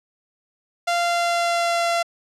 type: tone with pitch glide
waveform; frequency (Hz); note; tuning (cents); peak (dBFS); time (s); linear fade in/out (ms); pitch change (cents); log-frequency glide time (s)
sawtooth; 692 to 683.3; F5 to F5; -16 to -38; -15; 0.87-2.03; 10; -22; 1-1.88
effects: low-pass 8000 Hz 12 dB/octave